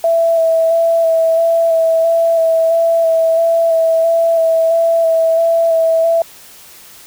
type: tone with vibrato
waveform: sine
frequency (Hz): 659.3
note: E5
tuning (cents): 0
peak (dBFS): -9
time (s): 0.04-6.22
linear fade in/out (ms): 2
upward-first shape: square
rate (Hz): 1.5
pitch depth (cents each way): 15
effects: white hiss -39 dBFS RMS until 7.06 s